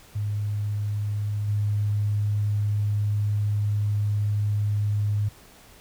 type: tone with level steps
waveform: sine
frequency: 103.83 Hz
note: G#2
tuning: in tune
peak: -24 / -21 dBFS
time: 0.15-5.29 s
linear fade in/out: 10 ms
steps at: 1.48 s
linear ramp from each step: 5 ms
effects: pink hiss -51 dBFS RMS until 5.8 s